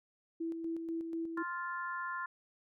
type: tone with tremolo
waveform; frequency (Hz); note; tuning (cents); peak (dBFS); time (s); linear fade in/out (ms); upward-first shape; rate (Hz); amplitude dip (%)
sine; 329.8; E4; +1; -34; 0.4-1.43; 10; square; 4.1; 40
type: harmonic tone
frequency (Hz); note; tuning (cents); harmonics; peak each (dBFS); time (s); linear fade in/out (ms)
349.2; F4; 0; 3 / 4 / 5; -39 / -41 / -43; 1.37-2.26; 5
effects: none